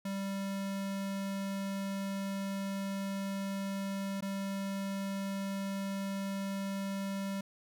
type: tone with dropouts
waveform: square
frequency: 196 Hz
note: G3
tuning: in tune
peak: -35 dBFS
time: 0.05-7.41 s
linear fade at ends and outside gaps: 5 ms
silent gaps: 4.208-4.223 s
effects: none